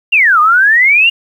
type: exponential two-way sweep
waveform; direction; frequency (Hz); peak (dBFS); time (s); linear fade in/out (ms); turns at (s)
sine; down then up; 2860 to 1193 to 2860; -5; 0.12-1.1; 10; 0.4
effects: 7-bit